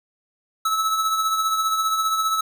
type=tone with tremolo; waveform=square; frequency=1303 Hz; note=E6; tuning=20 cents flat; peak=-18 dBFS; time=0.65-2.41 s; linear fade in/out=5 ms; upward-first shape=triangle; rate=15 Hz; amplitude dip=50%; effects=none